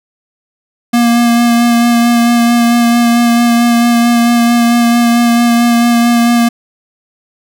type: tone with vibrato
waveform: square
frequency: 236.3 Hz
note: A#3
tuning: 24 cents sharp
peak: -7 dBFS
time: 0.93-6.49 s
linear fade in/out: 10 ms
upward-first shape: sine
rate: 4.5 Hz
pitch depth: 15 cents each way
effects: none